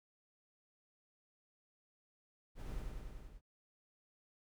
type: noise with echo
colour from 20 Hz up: brown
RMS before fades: -44 dBFS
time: 2.55-2.83 s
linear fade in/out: 50 ms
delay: 97 ms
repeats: 6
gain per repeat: -2 dB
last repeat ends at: 3.412 s
effects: none